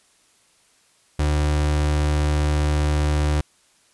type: tone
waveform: 35% pulse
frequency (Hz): 75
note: D2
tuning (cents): +37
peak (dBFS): -16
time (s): 1.19-3.41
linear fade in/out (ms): 5
effects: white hiss -59 dBFS RMS until 3.93 s + resampled to 24000 Hz